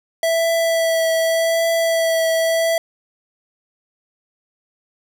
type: tone with vibrato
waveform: square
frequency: 658 Hz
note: E5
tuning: 3 cents flat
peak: -16 dBFS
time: 0.23-2.78 s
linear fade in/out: 2 ms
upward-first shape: triangle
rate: 0.85 Hz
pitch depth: 17 cents each way
effects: none